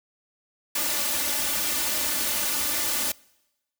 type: noise with comb filter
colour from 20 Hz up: white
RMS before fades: -26 dBFS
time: 0.75-3.12 s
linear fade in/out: 5 ms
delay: 3.4 ms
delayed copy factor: +1
effects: noise-tail reverb RT60 1.0 s tail -25 dB re dry + high-pass 60 Hz 12 dB/octave